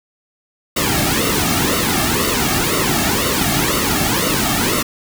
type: noise with flanger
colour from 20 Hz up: pink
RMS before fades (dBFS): -17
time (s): 0.76-4.83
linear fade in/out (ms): 10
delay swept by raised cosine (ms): 1.2 to 2.06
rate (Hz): 2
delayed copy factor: -0.8
effects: none